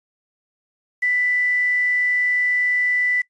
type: tone with quantisation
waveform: sine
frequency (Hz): 1983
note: B6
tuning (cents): +7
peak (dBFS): -17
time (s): 1.02-3.22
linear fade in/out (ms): 10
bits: 7
effects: noise-tail reverb RT60 0.1 s tail -20 dB re dry + resampled to 22050 Hz